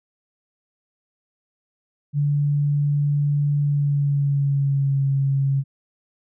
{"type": "tone with pitch glide", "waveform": "sine", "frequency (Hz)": [144.9, 137.32], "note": ["D3", "C#3"], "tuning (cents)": [-23, -16], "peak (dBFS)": -17, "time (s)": [2.13, 5.64], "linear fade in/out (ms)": 50, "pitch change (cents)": -93, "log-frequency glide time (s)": [3.6, 5.04], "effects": []}